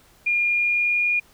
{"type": "tone with pitch glide", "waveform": "sine", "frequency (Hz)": [2416, 2431], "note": ["D7", "D#7"], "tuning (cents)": [48, -41], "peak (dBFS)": -18, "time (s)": [0.26, 1.2], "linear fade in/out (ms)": 10, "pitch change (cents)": 11, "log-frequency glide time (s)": [0.48, 1.08], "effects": ["pink hiss -55 dBFS RMS until 1.33 s"]}